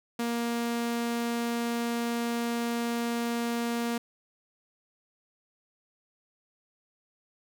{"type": "tone", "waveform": "sawtooth", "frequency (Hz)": 235.1, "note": "A#3", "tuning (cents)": 15, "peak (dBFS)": -24, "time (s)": [0.19, 3.98], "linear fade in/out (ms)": 5, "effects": []}